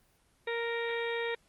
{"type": "harmonic tone", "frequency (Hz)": 466.2, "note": "A#4", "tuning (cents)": 0, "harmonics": [1, 2, 3, 4, 5, 6, 7, 8], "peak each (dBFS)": [-33, -41, -46, -38, -41, -52, -50, -45], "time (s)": [0.47, 1.35], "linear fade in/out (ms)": 5, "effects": ["pink hiss -68 dBFS RMS until 1.48 s", "Opus 24 kbps"]}